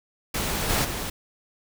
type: noise with level steps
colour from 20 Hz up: pink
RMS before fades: -27 / -23 / -31 dBFS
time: 0.34-1.1 s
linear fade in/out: 5 ms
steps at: 0.69 / 0.84 s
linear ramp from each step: 10 ms
effects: none